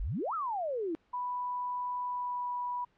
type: exponential two-way sweep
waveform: sine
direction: up then down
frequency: 36.71 to 1370 to 309.7 Hz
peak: -31 dBFS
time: 0-0.95 s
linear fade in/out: 0 ms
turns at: 0.34 s
type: tone with pitch glide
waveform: sine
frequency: 987.8 to 980.4 Hz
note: B5 to B5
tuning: 0 to -13 cents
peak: -32 dBFS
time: 1.13-2.85 s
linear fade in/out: 10 ms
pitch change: -13 cents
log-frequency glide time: 2.06-2.5 s
effects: pink hiss -70 dBFS RMS until 2.97 s + low-pass 3000 Hz 12 dB/octave